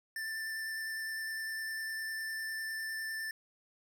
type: tone with vibrato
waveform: square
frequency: 1774 Hz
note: A6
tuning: 14 cents sharp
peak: -37 dBFS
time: 0.16-3.31 s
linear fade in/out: 2 ms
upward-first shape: square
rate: 9.9 Hz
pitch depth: 9 cents each way
effects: none